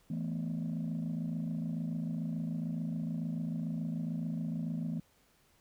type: chord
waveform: sine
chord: E suspended fourth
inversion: none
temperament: equal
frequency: 164.81 / 220 / 246.9 Hz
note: E3 / A3 / B3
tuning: 0 / 0 / 0 cents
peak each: -34 / -37 / -38 dBFS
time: 0.1-5 s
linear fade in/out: 5 ms
effects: tanh soft clip ceiling -29 dBFS + pink hiss -68 dBFS RMS until 5.6 s